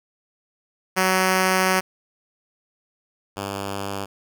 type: tone pair in turn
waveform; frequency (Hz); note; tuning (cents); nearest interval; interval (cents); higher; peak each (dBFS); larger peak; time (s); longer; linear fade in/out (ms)
5% pulse; 187.1 / 99.11; F#3 / G2; +20 / +20; major seventh; 1100; first; -6 / -16; first; 0.96-1.81 / 3.36-4.06; first; 20
effects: none